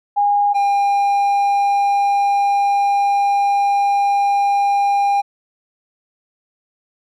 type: tone pair in turn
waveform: sine / triangle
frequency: 816 / 803.8 Hz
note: G#5 / G5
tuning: -31 / +43 cents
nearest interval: unison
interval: 26 cents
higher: first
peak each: -12 / -11 dBFS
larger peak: second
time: 0.16-0.54 / 0.54-5.22 s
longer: second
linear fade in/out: 20 ms
effects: none